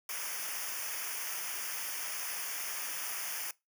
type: noise with comb filter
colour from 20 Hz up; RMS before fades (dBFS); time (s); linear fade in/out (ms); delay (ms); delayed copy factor
white; -38; 0.09-3.51; 2; 0.25; -1
effects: noise-tail reverb RT60 0.2 s tail -21 dB re dry